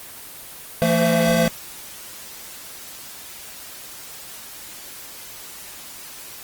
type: tone cluster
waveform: square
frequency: 168.7 / 225.2 / 516 / 667 Hz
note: E3 / A3 / C5 / E5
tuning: +40 / +40 / -24 / +20 cents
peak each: -22 dBFS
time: 0.82-1.48 s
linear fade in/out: 0 ms
effects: white hiss -38 dBFS RMS until 6.43 s + Opus 24 kbps